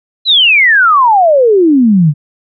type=exponential sweep; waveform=sine; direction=down; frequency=4102 to 139.9 Hz; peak=-4 dBFS; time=0.25-2.14 s; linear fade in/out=50 ms; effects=none